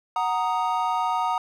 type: chord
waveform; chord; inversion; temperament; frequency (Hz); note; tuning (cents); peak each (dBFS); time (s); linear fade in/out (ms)
triangle; D# minor; first; equal; 740 / 932.3 / 1244.5; F#5 / A#5 / D#6; 0 / 0 / 0; -25 / -23 / -26; 0.16-1.38; 2
effects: none